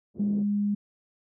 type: band-pass noise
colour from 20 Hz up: pink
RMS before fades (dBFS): -41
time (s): 0.14-0.45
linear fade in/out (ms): 50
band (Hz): 110 to 440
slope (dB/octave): 24
type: tone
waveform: sine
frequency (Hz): 204.8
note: G#3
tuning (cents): -24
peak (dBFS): -23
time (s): 0.19-0.75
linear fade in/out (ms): 10
effects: none